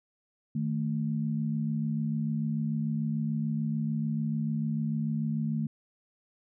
sine tone pair together, 154.6 / 221.4 Hz, D#3 / A3, -11 / +11 cents, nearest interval tritone, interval 622 cents, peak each -30 / -30 dBFS, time 0.55-5.67 s, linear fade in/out 5 ms, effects none

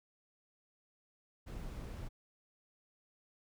brown noise, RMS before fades -44 dBFS, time 1.46-2.09 s, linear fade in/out 20 ms, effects none

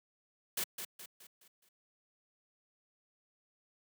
white noise with echo, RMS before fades -35 dBFS, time 0.57-0.64 s, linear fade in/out 5 ms, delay 210 ms, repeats 5, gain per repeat -7 dB, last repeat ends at 1.69 s, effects high-pass 150 Hz 12 dB/octave

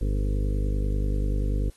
harmonic tone, 50.3 Hz, G1, 45 cents sharp, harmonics 1 / 2 / 3 / 4 / 5 / 6 / 8 / 9 / 10, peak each -23 / -31 / -37 / -39 / -38 / -39 / -41 / -42 / -44 dBFS, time 0.01-1.7 s, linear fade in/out 5 ms, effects white hiss -59 dBFS RMS until 1.76 s + AAC 32 kbps

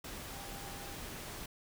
sine tone in noise, 798 Hz, G5, 31 cents sharp, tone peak -52 dBFS, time 0.32-0.95 s, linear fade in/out 5 ms, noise pink, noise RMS -45 dBFS, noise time 0.04-1.46 s, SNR -10 dB, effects none

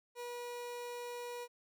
30% pulse tone, 483.7 Hz, B4, 36 cents flat, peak -39 dBFS, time 0.15-1.48 s, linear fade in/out 50 ms, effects none

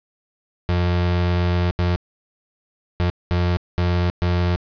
35% pulse tone bursts at uneven times, 88.2 Hz, F2, 18 cents sharp, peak -15 dBFS, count 6, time 0.69-1.71 / 1.79-1.96 / 3-3.1 / 3.31-3.57 / 3.78-4.1 / 4.22-4.56 s, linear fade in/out 0 ms, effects resampled to 11025 Hz + 7-bit

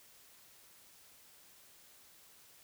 silence, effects white hiss -61 dBFS RMS until 2.63 s

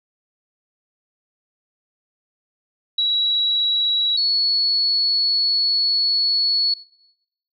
sine tone pair in turn, 3892 / 4395 Hz, B7 / C#8, -26 / -16 cents, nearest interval major second, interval 210 cents, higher second, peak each -16 dBFS, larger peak neither, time 2.98-4.17 / 4.17-6.74 s, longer second, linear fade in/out 5 ms, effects noise-tail reverb RT60 0.8 s tail -18 dB re dry

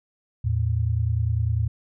sine tone pair together, 82.41 / 112.41 Hz, E2 / A2, 0 / +38 cents, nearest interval perfect fourth, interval 538 cents, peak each -24 / -22 dBFS, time 0.44-1.68 s, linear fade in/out 10 ms, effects none

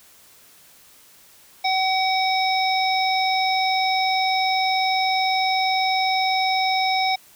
harmonic tone, 758 Hz, F#5, 42 cents sharp, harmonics 1 / 3 / 5 / 7, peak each -20 / -25 / -27 / -28 dBFS, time 1.64-7.16 s, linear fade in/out 10 ms, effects white hiss -51 dBFS RMS until 7.35 s

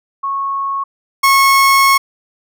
sine / 30% pulse tone pair in turn, 1100 / 1093.7 Hz, C#6 / C#6, -14 / -24 cents, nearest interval unison, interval 10 cents, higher first, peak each -16 / -5 dBFS, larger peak second, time 0.23-0.84 / 1.23-1.98 s, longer second, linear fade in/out 10 ms, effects none

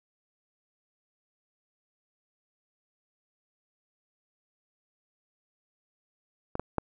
clicks, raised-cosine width 1 ms, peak -18 / -17 / -12 dBFS, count 3, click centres 6.554 / 6.596 / 6.783 s, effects none

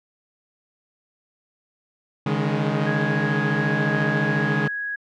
sawtooth chord, C# suspended second, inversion none, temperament equal with one note detuned, 141.34 / 155.56 / 207.7 Hz, C#3 / D#3 / G#3, +34 / 0 / 0 cents, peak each -21 dBFS, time 2.26-4.68 s, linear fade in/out 5 ms
sine tone, 1661.2 Hz, G#6, in tune, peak -25 dBFS, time 2.86-4.96 s, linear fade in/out 10 ms
effects low-pass 3000 Hz 12 dB/octave

